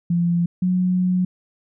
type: tone pair in turn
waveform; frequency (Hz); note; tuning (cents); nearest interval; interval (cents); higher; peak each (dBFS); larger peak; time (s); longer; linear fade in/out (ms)
sine; 172.1 / 182.33; F3 / F#3; -25 / -25; minor second; 100; second; -16 / -16; neither; 0.1-0.46 / 0.62-1.25; second; 5
effects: none